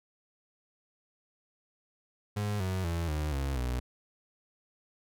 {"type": "tone with pitch steps", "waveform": "35% pulse", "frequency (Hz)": [103.7, 93.46, 84.23, 75.91, 68.42, 61.66], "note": ["G#2", "F#2", "E2", "D#2", "C#2", "B1"], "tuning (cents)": [-2, 18, 38, -42, -22, -2], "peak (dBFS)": -28, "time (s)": [2.36, 3.8], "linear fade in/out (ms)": 10, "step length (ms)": 240, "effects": []}